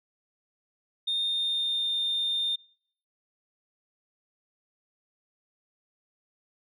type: tone with pitch glide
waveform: sine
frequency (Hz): 3653 to 3624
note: A#7 to A#7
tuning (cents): -36 to -50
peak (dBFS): -24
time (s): 1.07-2.56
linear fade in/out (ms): 10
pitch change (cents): -14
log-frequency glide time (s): 1.17-1.92
effects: noise-tail reverb RT60 0.6 s tail -25 dB re dry + tanh soft clip ceiling -22 dBFS